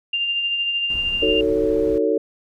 sine tone with tremolo, 2794 Hz, F7, in tune, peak -18 dBFS, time 0.13-1.41 s, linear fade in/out 5 ms, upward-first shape sine, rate 13 Hz, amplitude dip 35%
brown noise, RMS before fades -34 dBFS, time 0.9-1.98 s, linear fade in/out 0 ms
sine chord, D# half-diminished seventh, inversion none, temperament just, 311.1 / 373.4 / 448 / 560 Hz, D#4 / F#4 / A4 / C#5, 0 / +16 / +31 / +18 cents, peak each -23 / -24 / -19 / -24 dBFS, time 1.22-2.18 s, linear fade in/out 5 ms
effects none

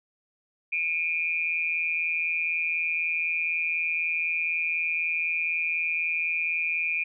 sine tone with amplitude modulation, 2419 Hz, D#7, 49 cents flat, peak -21 dBFS, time 0.72-7.04 s, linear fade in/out 10 ms, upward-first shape sine, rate 164 Hz, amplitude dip 75%, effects none

